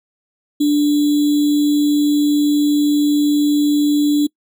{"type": "tone with sample-and-hold", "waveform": "sine", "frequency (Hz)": 293.7, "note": "D4", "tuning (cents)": 0, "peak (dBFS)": -11, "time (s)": [0.6, 4.27], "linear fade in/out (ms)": 10, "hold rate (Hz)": 3675, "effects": ["noise-tail reverb RT60 0.1 s tail -25 dB re dry"]}